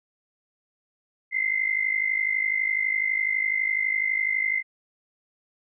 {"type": "tone pair together", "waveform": "sine", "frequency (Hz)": [2050, 2102], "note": ["C7", "C7"], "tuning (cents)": [-36, 7], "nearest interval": "unison", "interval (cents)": 43, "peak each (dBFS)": -25, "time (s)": [1.31, 4.63], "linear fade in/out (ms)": 50, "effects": []}